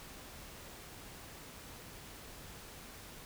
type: silence
effects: pink hiss -51 dBFS RMS until 3.25 s